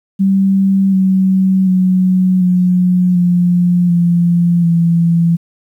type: tone with pitch steps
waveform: sine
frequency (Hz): 193.7 / 189.28 / 184.95 / 180.73 / 176.6 / 172.57 / 168.63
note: G3 / F#3 / F#3 / F#3 / F3 / F3 / E3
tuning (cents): -20 / +40 / 0 / -40 / +20 / -20 / +40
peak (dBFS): -8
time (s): 0.19-5.37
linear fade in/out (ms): 20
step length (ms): 740
effects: 8-bit